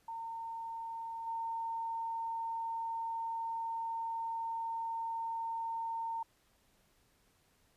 sine tone with level steps, 912 Hz, A#5, 38 cents flat, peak -39 / -35 dBFS, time 0.08-6.23 s, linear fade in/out 5 ms, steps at 1.26 s, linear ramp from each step 20 ms, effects pink hiss -71 dBFS RMS until 7.76 s + resampled to 32000 Hz

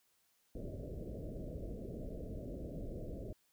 pink low-pass noise, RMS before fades -44 dBFS, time 0.55-3.33 s, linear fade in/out 2 ms, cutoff 640 Hz, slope 96 dB/octave, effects white hiss -75 dBFS RMS until 3.52 s

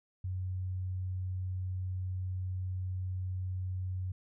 sine tone, 92.5 Hz, F#2, in tune, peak -33 dBFS, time 0.24-4.12 s, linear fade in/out 5 ms, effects none

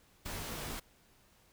pink noise with comb filter, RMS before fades -41 dBFS, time 0.25-0.8 s, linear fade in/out 10 ms, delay 16 ms, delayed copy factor -0.5, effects pink hiss -66 dBFS RMS until 1.52 s

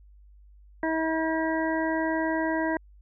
harmonic tone, 321 Hz, E4, 46 cents flat, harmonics 1 / 2 / 3 / 5 / 6, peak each -27 / -30 / -32 / -34 / -35 dBFS, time 0.83-2.77 s, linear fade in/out 2 ms, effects added 50 Hz sine -50 dBFS peak until 3.01 s

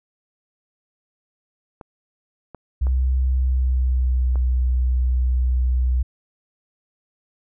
clicks, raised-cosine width 1 ms, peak -23 dBFS, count 4, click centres 1.812 / 2.547 / 2.869 / 4.357 s
sine tone with pitch glide, 64.4 to 62.64 Hz, C2 to B1, -27 to +25 cents, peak -16 dBFS, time 2.81-6.03 s, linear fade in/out 10 ms, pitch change -48 cents, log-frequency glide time 3.35-4.35 s
effects none

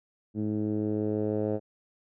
10% pulse tone with low-pass filter sweep, 106.3 Hz, G#2, 41 cents sharp, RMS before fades -29 dBFS, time 0.34-1.6 s, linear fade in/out 50 ms, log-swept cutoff 270 to 560 Hz, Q 2, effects none

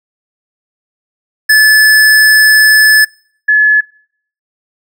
square / sine tone pair in turn, 1731 / 1711.1 Hz, A6 / A6, -29 / -49 cents, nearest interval unison, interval 20 cents, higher first, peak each -4 dBFS, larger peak neither, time 1.49-3.05 / 3.48-3.81 s, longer first, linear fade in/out 10 ms, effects noise-tail reverb RT60 0.6 s tail -25 dB re dry

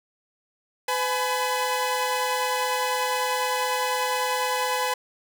sawtooth tone cluster, 505 / 844 / 1000 Hz, B4 / G#5 / B5, +39 / +28 / +21 cents, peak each -24 dBFS, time 0.88-4.94 s, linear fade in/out 5 ms, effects none

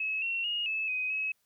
sine tone with pitch steps, 2579 / 2724 / 2863 / 2606 / 2512 / 2565 Hz, E7 / F7 / F7 / E7 / D#7 / E7, -39 / -44 / +42 / -20 / +16 / -48 cents, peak -29 dBFS, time 0-1.32 s, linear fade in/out 5 ms, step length 220 ms, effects white hiss -74 dBFS RMS until 1.45 s

